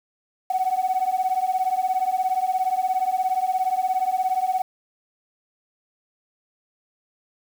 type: beating tone pair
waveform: sine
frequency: 740 / 757 Hz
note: F#5 / F#5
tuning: 0 / +39 cents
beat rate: 17 Hz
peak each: -22 dBFS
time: 0.5-4.62 s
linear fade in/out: 5 ms
effects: tanh soft clip ceiling -14 dBFS + 7-bit